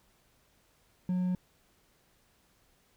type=tone with hard clipping; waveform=triangle; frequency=181.8 Hz; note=F#3; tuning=30 cents flat; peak=-28 dBFS; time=1.09-1.35 s; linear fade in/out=2 ms; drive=5 dB; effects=pink hiss -68 dBFS RMS until 2.96 s